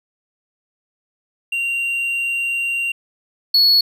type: tone pair in turn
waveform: triangle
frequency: 2764 / 4380 Hz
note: F7 / C#8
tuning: -19 / -22 cents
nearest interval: minor sixth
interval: 797 cents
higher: second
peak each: -17 / -9 dBFS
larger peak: second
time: 1.52-2.92 / 3.54-3.81 s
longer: first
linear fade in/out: 5 ms
effects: none